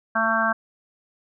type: harmonic tone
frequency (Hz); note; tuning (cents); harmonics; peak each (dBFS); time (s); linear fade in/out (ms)
224; A3; +31; 1 / 3 / 4 / 5 / 6 / 7; -29 / -26 / -29 / -25 / -27 / -23; 0.15-0.53; 10
effects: none